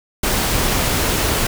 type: noise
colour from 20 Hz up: pink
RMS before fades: -18 dBFS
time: 0.23-1.47 s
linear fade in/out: 5 ms
effects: none